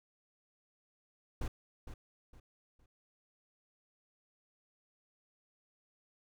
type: noise with echo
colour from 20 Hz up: brown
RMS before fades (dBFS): -35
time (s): 1.41-1.48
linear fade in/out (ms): 5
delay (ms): 460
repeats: 3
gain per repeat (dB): -10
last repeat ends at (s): 2.86
effects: none